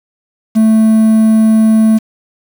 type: tone with quantisation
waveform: triangle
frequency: 220 Hz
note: A3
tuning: in tune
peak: -3 dBFS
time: 0.55-1.99 s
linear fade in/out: 20 ms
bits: 5
effects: none